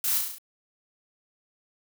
blue noise with echo, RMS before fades -27 dBFS, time 0.04-0.18 s, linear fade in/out 2 ms, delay 34 ms, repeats 6, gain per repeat -3 dB, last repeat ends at 0.384 s, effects none

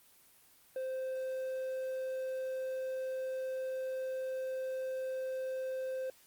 triangle tone, 521 Hz, C5, 7 cents flat, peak -33 dBFS, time 0.76-6.1 s, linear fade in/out 2 ms, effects white hiss -63 dBFS RMS until 6.26 s + Opus 24 kbps

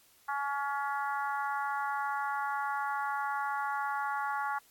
harmonic tone with a mistuned harmonic, 281.7 Hz, C#4, 28 cents sharp, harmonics 3 / 4 / 5 / 6 / 7, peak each -34 / -36 / -37 / -43 / -48 dBFS, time 0.28-4.59 s, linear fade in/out 10 ms, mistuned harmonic 7, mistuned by -15 cents, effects white hiss -63 dBFS RMS until 4.7 s + AAC 64 kbps

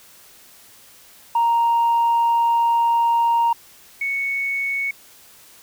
sine tone pair in turn, 932.3 / 2217 Hz, A#5 / C#7, 0 / 0 cents, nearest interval octave + minor third, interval 1500 cents, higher second, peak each -13 / -20 dBFS, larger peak first, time 1.35-3.53 / 4.01-4.91 s, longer first, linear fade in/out 5 ms, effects tanh soft clip ceiling -12 dBFS + white hiss -48 dBFS RMS until 5.62 s

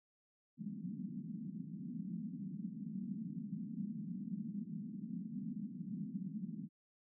white band-pass noise, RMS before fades -44 dBFS, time 0.57-6.69 s, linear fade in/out 50 ms, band 170 to 230 Hz, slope 48 dB/octave, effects none

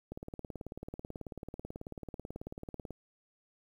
click train, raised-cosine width 2 ms, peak -28 dBFS, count 52, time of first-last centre 0.12-2.907 s, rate 18.3 Hz, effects 10-bit

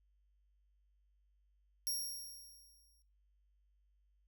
15% pulse tone with exponential decay, 5588 Hz, F8, in tune, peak -28 dBFS, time 1.87-3.02 s, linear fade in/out 0 ms, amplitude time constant 250 ms, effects noise-tail reverb RT60 0.3 s tail -20 dB re dry + added 50 Hz sine -70 dBFS peak until 4.27 s

